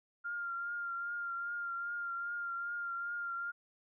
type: tone with vibrato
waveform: sine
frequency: 1396.9 Hz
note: F6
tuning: in tune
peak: -36 dBFS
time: 0.24-3.52 s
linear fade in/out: 20 ms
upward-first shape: triangle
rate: 2.5 Hz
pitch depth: 30 cents each way
effects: none